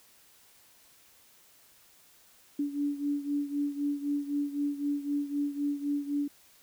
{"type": "beating tone pair", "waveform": "sine", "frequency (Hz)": [286.6, 290.5], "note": ["D4", "D4"], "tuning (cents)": [-42, -19], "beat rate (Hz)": 3.9, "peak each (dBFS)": [-30, -34], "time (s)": [2.59, 6.28], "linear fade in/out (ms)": 5, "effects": ["white hiss -60 dBFS RMS until 6.62 s"]}